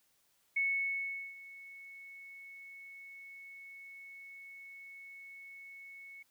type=tone with ADSR envelope; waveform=sine; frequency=2207 Hz; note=C#7; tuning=8 cents flat; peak=-28 dBFS; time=0.56-6.23 s; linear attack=9 ms; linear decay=770 ms; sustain=-20 dB; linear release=9 ms; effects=white hiss -73 dBFS RMS until 6.3 s